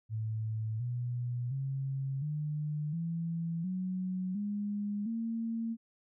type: tone with pitch steps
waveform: sine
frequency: 110 / 122.05 / 135.43 / 150.26 / 166.73 / 185 / 205.3 / 227.8 Hz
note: A2 / B2 / C#3 / D3 / E3 / F#3 / G#3 / A#3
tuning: 0 / -20 / -40 / +40 / +20 / 0 / -20 / -40 cents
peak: -32 dBFS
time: 0.09-5.77 s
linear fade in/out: 50 ms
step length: 710 ms
effects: none